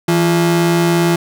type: ring-modulated tone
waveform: 45% pulse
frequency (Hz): 255.2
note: C4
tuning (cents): -43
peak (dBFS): -8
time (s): 0.08-1.16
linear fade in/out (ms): 5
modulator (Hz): 88.9
effects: none